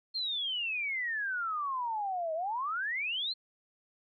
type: exponential two-way sweep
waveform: sine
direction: down then up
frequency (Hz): 4275 to 622.3 to 4275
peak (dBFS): -31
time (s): 0.14-3.34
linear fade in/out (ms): 20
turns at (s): 2.34
effects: none